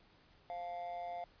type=tone with amplitude modulation; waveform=triangle; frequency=698.5 Hz; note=F5; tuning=in tune; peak=-35 dBFS; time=0.5-1.24 s; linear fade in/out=0 ms; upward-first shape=sine; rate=174 Hz; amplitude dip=70%; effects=pink hiss -66 dBFS RMS until 1.4 s + resampled to 11025 Hz